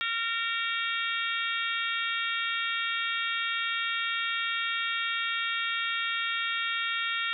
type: harmonic tone with a mistuned harmonic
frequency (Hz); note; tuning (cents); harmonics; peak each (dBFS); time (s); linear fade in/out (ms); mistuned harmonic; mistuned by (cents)
459.7; A#4; -24; 3 / 4 / 5 / 6 / 7 / 8; -33 / -34 / -35 / -36 / -36 / -37; 0.01-7.33; 0; 7; +25
effects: none